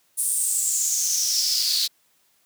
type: noise with high-pass filter sweep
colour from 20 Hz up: pink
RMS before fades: -23 dBFS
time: 0.17-1.88 s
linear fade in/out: 20 ms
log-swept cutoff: 9600 to 4200 Hz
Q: 6.7
effects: white hiss -64 dBFS RMS until 2.45 s + high-pass 100 Hz 12 dB/octave